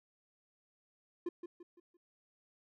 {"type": "tone with echo", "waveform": "triangle", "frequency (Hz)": 348.7, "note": "F4", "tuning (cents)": -3, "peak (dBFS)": -32, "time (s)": [1.26, 1.29], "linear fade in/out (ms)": 5, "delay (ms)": 170, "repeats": 4, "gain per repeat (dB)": -8, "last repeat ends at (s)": 1.97, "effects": []}